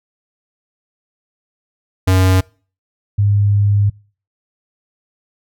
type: tone pair in turn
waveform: square / sine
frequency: 93.4 / 101.93 Hz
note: F#2 / G#2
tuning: +17 / -32 cents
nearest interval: major second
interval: 151 cents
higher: second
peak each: -10 dBFS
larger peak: neither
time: 2.07-2.41 / 3.18-3.9 s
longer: second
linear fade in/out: 10 ms
effects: noise-tail reverb RT60 0.4 s tail -25 dB re dry

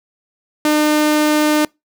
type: tone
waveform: sawtooth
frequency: 302.4 Hz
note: D#4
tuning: 49 cents flat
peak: -8 dBFS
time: 0.65-1.65 s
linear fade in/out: 2 ms
effects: noise-tail reverb RT60 0.2 s tail -26 dB re dry

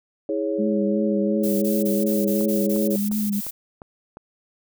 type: chord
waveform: sine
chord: C# minor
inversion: first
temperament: equal with one note detuned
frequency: 322.5 / 415.3 / 554.4 Hz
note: E4 / G#4 / C#5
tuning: -38 / 0 / 0 cents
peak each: -26 dBFS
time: 0.29-2.96 s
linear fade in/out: 2 ms
type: tone with vibrato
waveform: sine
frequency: 207.7 Hz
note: G#3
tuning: in tune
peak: -21 dBFS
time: 0.58-3.41 s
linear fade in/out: 20 ms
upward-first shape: triangle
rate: 2.8 Hz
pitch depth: 51 cents each way
type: noise bursts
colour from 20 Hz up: violet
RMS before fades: -31 dBFS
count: 10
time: 1.43-3.51 s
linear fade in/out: 10 ms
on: 190 ms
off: 20 ms
type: click train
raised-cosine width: 1 ms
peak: -25 dBFS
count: 6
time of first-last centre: 2.41-4.171 s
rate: 2.84 Hz
effects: none

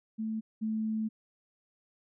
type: tone pair in turn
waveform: sine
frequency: 220 / 218.8 Hz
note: A3 / A3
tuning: 0 / -9 cents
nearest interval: unison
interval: 9 cents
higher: first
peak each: -31 / -29 dBFS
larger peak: second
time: 0.18-0.41 / 0.61-1.09 s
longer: second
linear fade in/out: 20 ms
effects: none

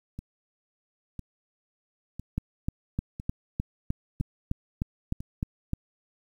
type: two click trains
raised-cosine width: 5 ms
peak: -15 / -24 dBFS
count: 12 / 6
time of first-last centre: 2.38-5.734 / 0.19-5.205 s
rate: 3.28 / 0.997 Hz
effects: 9-bit

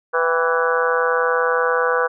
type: harmonic tone with a mistuned harmonic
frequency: 165.2 Hz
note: E3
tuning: 4 cents sharp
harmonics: 3 / 4 / 5 / 6 / 7 / 8 / 9 / 10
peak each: -19 / -30 / -28 / -26 / -23 / -28 / -22 / -31 dBFS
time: 0.13-2.08 s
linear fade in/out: 20 ms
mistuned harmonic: 5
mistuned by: -66 cents
effects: none

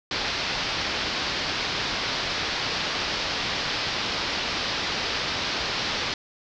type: low-pass noise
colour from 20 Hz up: white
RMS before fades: -28 dBFS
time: 0.11-6.14 s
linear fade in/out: 2 ms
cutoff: 5200 Hz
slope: 48 dB/octave
effects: none

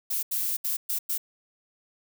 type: noise bursts at uneven times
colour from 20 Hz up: violet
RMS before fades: -28 dBFS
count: 5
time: 0.1-0.23 / 0.31-0.57 / 0.64-0.77 / 0.89-0.99 / 1.09-1.18 s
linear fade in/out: 10 ms
effects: none

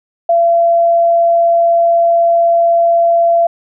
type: tone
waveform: sine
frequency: 679 Hz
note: F5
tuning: 49 cents flat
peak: -7 dBFS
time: 0.29-3.47 s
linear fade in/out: 5 ms
effects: none

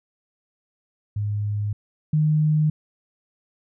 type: tone pair in turn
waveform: sine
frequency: 103.83 / 153.29 Hz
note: G#2 / D#3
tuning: 0 / -25 cents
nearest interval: perfect fifth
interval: 675 cents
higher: second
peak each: -22 / -16 dBFS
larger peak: second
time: 1.16-1.73 / 2.13-2.7 s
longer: neither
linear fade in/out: 5 ms
effects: none

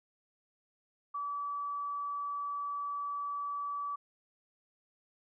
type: tone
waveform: sine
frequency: 1150 Hz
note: D6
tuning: 37 cents flat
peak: -34 dBFS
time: 1.14-3.96 s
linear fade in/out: 10 ms
effects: none

